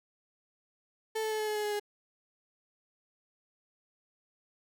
35% pulse tone with pitch steps, 440 / 436.2 / 432.4 / 428.7 / 425 / 421.3 / 417.7 / 414.1 Hz, A4 / A4 / A4 / A4 / G#4 / G#4 / G#4 / G#4, 0 / -15 / -30 / -45 / +40 / +25 / +10 / -5 cents, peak -29 dBFS, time 1.15-1.798 s, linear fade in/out 10 ms, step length 81 ms, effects none

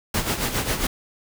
pink noise with tremolo, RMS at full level -22 dBFS, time 0.14-0.87 s, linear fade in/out 5 ms, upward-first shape sine, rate 7.4 Hz, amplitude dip 65%, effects none

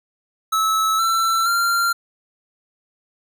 square tone with pitch steps, 1300 / 1340.4 / 1382.1 Hz, E6 / E6 / F6, -24 / +29 / -18 cents, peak -17 dBFS, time 0.52-1.93 s, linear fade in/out 10 ms, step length 470 ms, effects none

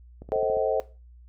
click train, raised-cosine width 2 ms, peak -28 dBFS, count 6, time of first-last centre 0.22-0.57 s, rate 14.3 Hz
sine chord, A diminished seventh, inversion none, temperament just, 440 / 528 / 633.6 / 760.3 Hz, A4 / C5 / Eb5 / Gb5, 0 / +16 / +31 / +47 cents, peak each -26 / -27 / -28 / -32 dBFS, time 0.32-0.8 s, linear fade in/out 0 ms
effects noise-tail reverb RT60 0.3 s tail -17 dB re dry + added 60 Hz sine -47 dBFS peak until 1.28 s

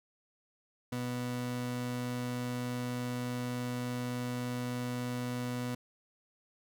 30% pulse tone pair together, 123.4 / 246.8 Hz, B2 / B3, -1 / -1 cents, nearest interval octave, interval 1200 cents, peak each -34 / -37 dBFS, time 0.92-5.75 s, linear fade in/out 5 ms, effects none

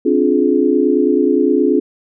sine chord, D half-diminished seventh, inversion third, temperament just, 264.3 / 293.7 / 352.4 / 422.9 Hz, C4 / D4 / F4 / Ab4, +18 / 0 / +16 / +31 cents, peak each -16 dBFS, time 0.05-1.8 s, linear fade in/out 10 ms, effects none

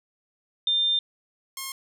sine / 5% pulse tone pair in turn, 3600 / 1072.3 Hz, A7 / C6, +39 / +42 cents, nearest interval octave + major sixth, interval 2097 cents, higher first, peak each -20 dBFS, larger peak neither, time 0.67-0.99 / 1.57-1.72 s, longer first, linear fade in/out 2 ms, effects none

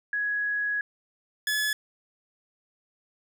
sine / sawtooth tone pair in turn, 1671 / 1710.1 Hz, G#6 / A6, +10 / -50 cents, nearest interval unison, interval 40 cents, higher second, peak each -25 / -21 dBFS, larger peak second, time 0.13-0.81 / 1.47-1.73 s, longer first, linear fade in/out 2 ms, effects none

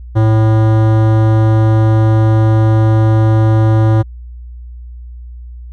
sine tone with hard clipping, 110 Hz, A2, in tune, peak -9 dBFS, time 0.15-4.03 s, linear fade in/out 20 ms, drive 17 dB, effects added 60 Hz sine -27 dBFS peak until 5.72 s

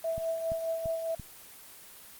sine tone with tremolo, 656 Hz, E5, 9 cents flat, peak -27 dBFS, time 0.04-1.15 s, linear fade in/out 5 ms, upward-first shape triangle, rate 4.9 Hz, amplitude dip 55%
click train, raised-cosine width 5 ms, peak -27 dBFS, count 4, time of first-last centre 0.18-1.197 s, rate 2.95 Hz
effects white hiss -50 dBFS RMS until 2.19 s + Opus 24 kbps

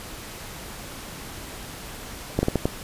slowing click train, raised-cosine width 2 ms, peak -7 dBFS, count 5, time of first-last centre 2.39-2.655 s, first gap 40 ms, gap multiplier 1.35, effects pink hiss -38 dBFS RMS until 2.83 s + resampled to 32000 Hz

